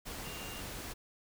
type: tone in noise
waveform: sine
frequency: 2794 Hz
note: F7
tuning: in tune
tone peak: -49 dBFS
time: 0.24-0.62 s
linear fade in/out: 20 ms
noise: pink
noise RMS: -43 dBFS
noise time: 0.05-0.94 s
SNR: -9 dB
effects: none